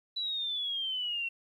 sine exponential sweep, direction down, 3972 to 2708 Hz, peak -31 dBFS, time 0.16-1.29 s, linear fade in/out 10 ms, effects 11-bit

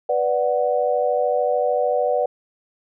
sine chord, B minor, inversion none, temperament equal, 493.9 / 587.3 / 740 Hz, B4 / D5 / F#5, 0 / 0 / 0 cents, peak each -21 / -21 / -23 dBFS, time 0.09-2.26 s, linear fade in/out 5 ms, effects none

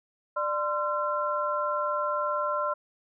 sine tone cluster, 594 / 1037 / 1359 Hz, D5 / C6 / F6, +20 / -16 / -48 cents, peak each -30 dBFS, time 0.36-2.74 s, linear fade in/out 10 ms, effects none

